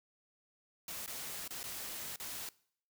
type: noise with dropouts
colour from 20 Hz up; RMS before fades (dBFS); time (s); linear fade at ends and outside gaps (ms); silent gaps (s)
white; -43; 0.88-2.49; 2; 1.062-1.076 / 1.478-1.506 / 1.631-1.639 / 2.16-2.199
effects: noise-tail reverb RT60 0.6 s tail -22 dB re dry